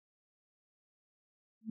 sine tone with exponential growth, 220.8 Hz, A3, 6 cents sharp, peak -32 dBFS, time 1.61-1.7 s, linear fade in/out 5 ms, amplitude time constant 18 ms, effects none

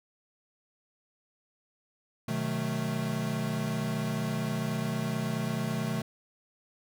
square chord, B dominant seventh, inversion none, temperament equal with one note detuned, 126.43 / 155.56 / 185 / 220 Hz, B2 / D#3 / F#3 / A3, +41 / 0 / 0 / 0 cents, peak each -36 / -35 / -39 / -34 dBFS, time 2.28-6.02 s, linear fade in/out 5 ms, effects none

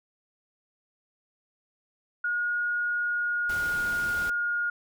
sine tone with pitch glide, 1439 to 1426.6 Hz, F#6 to F6, -49 to +36 cents, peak -25 dBFS, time 2.24-4.7 s, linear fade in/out 5 ms, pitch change -15 cents, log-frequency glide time 2.91-4.29 s
pink noise, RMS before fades -40 dBFS, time 3.49-4.3 s, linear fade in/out 5 ms
effects none

